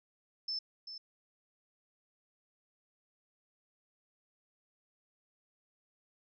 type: tone with echo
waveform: sine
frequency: 5274 Hz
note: E8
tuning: in tune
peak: -34 dBFS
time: 0.48-0.59 s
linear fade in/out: 5 ms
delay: 390 ms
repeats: 1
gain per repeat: -9 dB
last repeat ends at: 0.98 s
effects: none